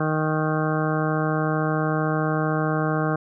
harmonic tone, 155.56 Hz, D#3, in tune, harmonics 1 / 2 / 3 / 4 / 5 / 7 / 8 / 9 / 10, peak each -24 / -27 / -29 / -30 / -31 / -32 / -33 / -34 / -34 dBFS, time 0-3.16 s, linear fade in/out 5 ms, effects none

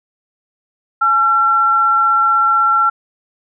sine tone pair together, 844.7 / 1358 Hz, G#5 / F6, +29 / -49 cents, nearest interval minor sixth, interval 822 cents, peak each -21 / -10 dBFS, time 1.01-2.9 s, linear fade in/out 10 ms, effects none

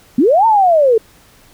sine linear two-way sweep, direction up then down, 220 to 921 to 426.9 Hz, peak -7 dBFS, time 0.18-0.98 s, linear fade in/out 5 ms, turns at 0.46 s, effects pink hiss -47 dBFS RMS until 1.53 s

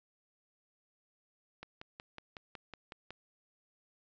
click train, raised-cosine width 0.3 ms, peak -29 dBFS, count 9, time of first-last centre 1.63-3.106 s, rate 5.42 Hz, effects resampled to 16000 Hz

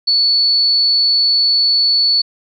sine tone, 4440 Hz, C#8, 2 cents sharp, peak -10 dBFS, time 0.07-2.22 s, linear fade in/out 10 ms, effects none

